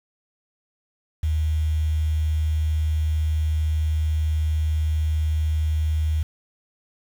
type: tone with quantisation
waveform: sine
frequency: 77.78 Hz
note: D#2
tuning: in tune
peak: -19 dBFS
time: 1.23-6.23 s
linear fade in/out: 5 ms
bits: 7
effects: none